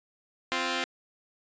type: tone pair together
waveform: 5% pulse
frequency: 261 / 348.4 Hz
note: C4 / F4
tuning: -4 / -4 cents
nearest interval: perfect fourth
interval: 500 cents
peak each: -19 / -19 dBFS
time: 0.52-0.84 s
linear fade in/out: 0 ms
effects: resampled to 16000 Hz